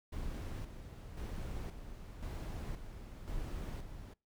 brown noise with tremolo, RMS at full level -41 dBFS, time 0.12-4.14 s, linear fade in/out 10 ms, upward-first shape square, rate 0.95 Hz, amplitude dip 55%, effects noise-tail reverb RT60 0.3 s tail -26 dB re dry

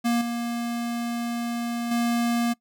square tone with level steps, 236.1 Hz, A#3, 22 cents sharp, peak -21 / -27 / -22 dBFS, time 0.04-2.54 s, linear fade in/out 20 ms, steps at 0.21 / 1.91 s, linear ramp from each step 5 ms, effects noise-tail reverb RT60 0.1 s tail -21 dB re dry

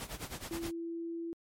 pink noise with tremolo, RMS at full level -40 dBFS, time 0-0.71 s, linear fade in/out 0 ms, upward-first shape sine, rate 9.5 Hz, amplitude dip 80%
sine tone, 334.7 Hz, E4, 26 cents sharp, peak -36 dBFS, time 0.51-1.33 s, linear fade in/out 0 ms
effects MP3 64 kbps

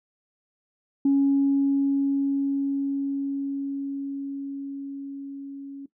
sine tone with level ramp, 277.2 Hz, C#4, in tune, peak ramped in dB -15 to -35 dBFS, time 1.05-5.86 s, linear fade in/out 5 ms, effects noise-tail reverb RT60 0.1 s tail -17 dB re dry + tanh soft clip ceiling -13 dBFS

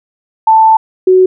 sine tone pair in turn, 884 / 371.7 Hz, A5 / F#4, +8 / +8 cents, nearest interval octave + minor third, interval 1500 cents, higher first, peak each -3 dBFS, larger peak neither, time 0.47-0.77 / 1.07-1.26 s, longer first, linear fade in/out 5 ms, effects none

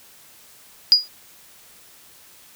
sine tone with exponential decay, 4889 Hz, D#8, 31 cents flat, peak -4 dBFS, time 0.92-1.08 s, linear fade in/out 0 ms, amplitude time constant 33 ms, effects tanh soft clip ceiling -3 dBFS + white hiss -49 dBFS RMS until 2.55 s

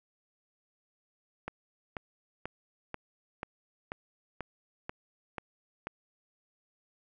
click train, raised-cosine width 0.5 ms, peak -21 dBFS, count 10, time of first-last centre 1.48-5.87 s, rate 2.05 Hz, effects none

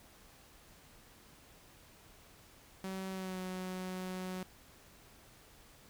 sawtooth tone with pitch glide, 190 to 184.91 Hz, F#3 to F#3, +46 to -1 cents, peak -35 dBFS, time 2.84-4.43 s, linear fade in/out 0 ms, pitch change -47 cents, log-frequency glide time 3.11-3.39 s, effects pink hiss -60 dBFS RMS until 5.89 s

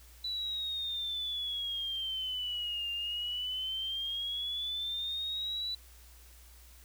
sine exponential two-way sweep, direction down then up, 3973 to 2794 to 3973 Hz, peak -33 dBFS, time 0.24-5.75 s, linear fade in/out 5 ms, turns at 2.91 s, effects added 60 Hz sine -54 dBFS peak until 6.84 s + white hiss -59 dBFS RMS until 6.84 s

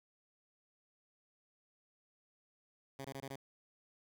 10% pulse tone bursts, 136.1 Hz, C#3, 31 cents flat, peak -35 dBFS, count 5, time 2.99-3.358 s, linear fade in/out 2 ms, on 56 ms, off 22 ms, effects none

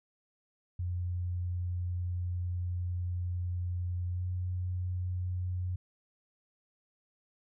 sine tone with pitch glide, 88.9 to 90.51 Hz, F2 to F#2, +31 to -38 cents, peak -31 dBFS, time 0.79-5.76 s, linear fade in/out 5 ms, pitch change +31 cents, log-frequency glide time 4.11-4.21 s, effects none

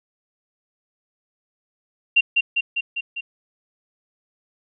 sine tone with echo, 2768 Hz, F7, 16 cents flat, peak -11 dBFS, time 2.16-2.21 s, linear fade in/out 10 ms, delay 200 ms, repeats 5, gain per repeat -3 dB, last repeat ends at 3.21 s, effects none

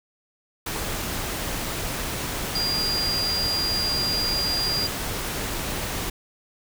sine tone in noise, 4800 Hz, D8, 37 cents sharp, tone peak -23 dBFS, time 2.55-4.87 s, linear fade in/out 5 ms, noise pink, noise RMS -29 dBFS, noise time 0.66-6.1 s, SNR +3 dB, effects none

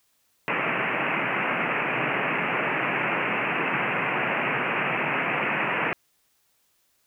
white band-pass noise, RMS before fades -26 dBFS, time 0.48-5.93 s, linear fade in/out 0 ms, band 120 to 2700 Hz, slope 96 dB/octave, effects white hiss -68 dBFS RMS until 7.06 s

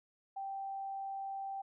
sine tone, 782 Hz, G5, 4 cents flat, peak -38 dBFS, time 0.36-1.62 s, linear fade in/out 10 ms, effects none

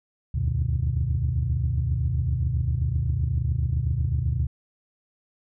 sine tone cluster, 72 / 79.6 / 94.1 / 122.7 / 151 Hz, D2 / D#2 / F#2 / B2 / D3, -34 / +40 / +30 / -11 / +48 cents, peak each -26 / -28 / -29 / -25 / -33 dBFS, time 0.34-4.47 s, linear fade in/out 10 ms, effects tanh soft clip ceiling -14 dBFS

